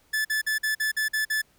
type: tone bursts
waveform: 45% pulse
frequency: 1738 Hz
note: A6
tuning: 22 cents flat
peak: -23 dBFS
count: 8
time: 0.13-1.419 s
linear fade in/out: 10 ms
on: 120 ms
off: 47 ms
effects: pink hiss -63 dBFS RMS until 1.58 s